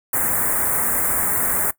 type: band-stop noise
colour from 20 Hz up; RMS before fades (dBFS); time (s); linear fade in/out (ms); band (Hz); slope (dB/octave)
white; -20; 0.13-1.71; 5; 2000 to 8000; 48
effects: noise-tail reverb RT60 0.1 s tail -19 dB re dry